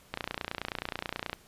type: click train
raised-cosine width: 0.3 ms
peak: -16 dBFS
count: 36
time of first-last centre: 0.14-1.33 s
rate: 29.4 Hz
effects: pink hiss -58 dBFS RMS until 1.47 s + resampled to 32000 Hz